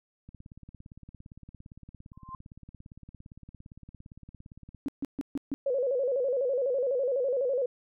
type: click train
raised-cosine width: 5 ms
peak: -35 dBFS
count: 79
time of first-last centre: 0.29-4.747 s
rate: 17.5 Hz
type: tone with exponential growth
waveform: sine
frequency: 1046.5 Hz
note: C6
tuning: in tune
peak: -35 dBFS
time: 2.13-2.35 s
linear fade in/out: 2 ms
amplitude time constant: 47 ms
type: tone bursts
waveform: sine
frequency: 278.2 Hz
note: C#4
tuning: 6 cents sharp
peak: -28 dBFS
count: 5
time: 4.86-5.54 s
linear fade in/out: 0 ms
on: 24 ms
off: 140 ms
type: tone with vibrato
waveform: sine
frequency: 522 Hz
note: C5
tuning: 4 cents flat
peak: -25 dBFS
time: 5.66-7.66 s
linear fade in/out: 5 ms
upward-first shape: square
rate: 12 Hz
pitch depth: 99 cents each way
effects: none